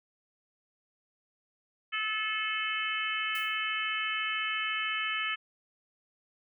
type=harmonic tone; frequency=434 Hz; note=A4; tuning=24 cents flat; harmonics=3 / 4 / 5 / 6 / 7; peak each=-36 / -36 / -36 / -36 / -36 dBFS; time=1.92-5.36 s; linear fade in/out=20 ms
type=noise with exponential decay; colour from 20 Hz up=blue; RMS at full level=-43 dBFS; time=3.35-3.64 s; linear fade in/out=2 ms; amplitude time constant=61 ms
effects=none